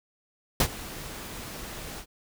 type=noise with ADSR envelope; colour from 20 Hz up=pink; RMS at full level=-20 dBFS; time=0.6-2.06 s; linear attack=3 ms; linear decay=68 ms; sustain=-19 dB; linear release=72 ms; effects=none